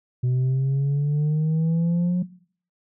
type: exponential sweep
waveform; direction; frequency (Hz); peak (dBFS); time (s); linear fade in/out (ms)
sine; up; 124.3 to 181.1; -16; 0.23-2.23; 10
effects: noise-tail reverb RT60 0.5 s tail -18 dB re dry + tanh soft clip ceiling -18 dBFS